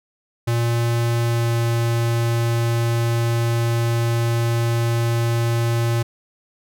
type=tone with pitch glide; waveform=square; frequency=117.5 to 116.82 Hz; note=A#2 to A#2; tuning=+14 to +4 cents; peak=-18 dBFS; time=0.47-6.03 s; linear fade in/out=10 ms; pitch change=-10 cents; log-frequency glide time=1.23-1.53 s; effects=none